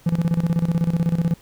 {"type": "tone with tremolo", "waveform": "triangle", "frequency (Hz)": 168.1, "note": "E3", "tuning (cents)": 34, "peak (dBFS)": -13, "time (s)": [0.06, 1.34], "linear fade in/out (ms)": 5, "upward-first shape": "square", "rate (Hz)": 16, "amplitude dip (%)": 75, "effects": ["pink hiss -52 dBFS RMS until 1.41 s"]}